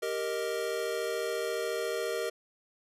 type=chord; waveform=square; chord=Eb major; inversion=first; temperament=equal; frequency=392 / 466.2 / 622.3 Hz; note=G4 / Bb4 / Eb5; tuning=0 / 0 / 0 cents; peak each=-37 / -34 / -37 dBFS; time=0.02-2.3 s; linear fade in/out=10 ms; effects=resampled to 32000 Hz